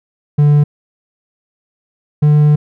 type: tone pair in turn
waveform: triangle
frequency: 146.83 / 149.14 Hz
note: D3 / D3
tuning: 0 / +27 cents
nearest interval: unison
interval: 27 cents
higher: second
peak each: -4 dBFS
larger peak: neither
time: 0.38-0.64 / 2.22-2.56 s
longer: second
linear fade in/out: 10 ms
effects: none